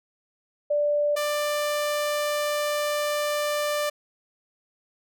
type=tone pair in turn; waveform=sine / sawtooth; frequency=587.3 / 591.7 Hz; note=D5 / D5; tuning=0 / +13 cents; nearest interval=unison; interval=13 cents; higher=second; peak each=-20 dBFS; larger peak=neither; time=0.7-1.16 / 1.16-3.9 s; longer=second; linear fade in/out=10 ms; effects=none